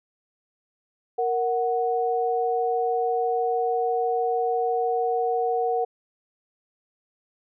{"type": "tone pair together", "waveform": "sine", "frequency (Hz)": [466.2, 740], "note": ["A#4", "F#5"], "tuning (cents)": [0, 0], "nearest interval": "minor sixth", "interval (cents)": 800, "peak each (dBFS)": -24, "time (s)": [1.18, 5.85], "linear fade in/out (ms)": 10, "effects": []}